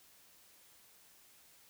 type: silence
effects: white hiss -63 dBFS RMS until 1.69 s